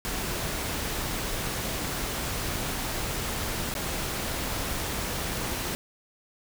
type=noise with dropouts; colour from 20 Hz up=pink; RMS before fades=-31 dBFS; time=0.05-5.75 s; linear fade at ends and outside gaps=0 ms; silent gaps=3.74-3.751 s; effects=none